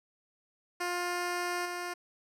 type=tone with level steps; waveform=10% pulse; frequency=353.4 Hz; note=F4; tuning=21 cents sharp; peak=-23 / -27 dBFS; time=0.8-1.94 s; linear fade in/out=10 ms; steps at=1.65 s; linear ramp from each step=10 ms; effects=low-pass 12000 Hz 12 dB/octave